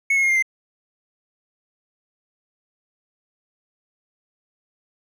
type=tone with pitch steps; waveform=triangle; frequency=2200 / 2170 / 2140 / 2110 / 2081 Hz; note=C#7 / C#7 / C7 / C7 / C7; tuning=-14 / -37 / +38 / +14 / -10 cents; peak=-14 dBFS; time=0.1-0.425 s; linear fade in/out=5 ms; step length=65 ms; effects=none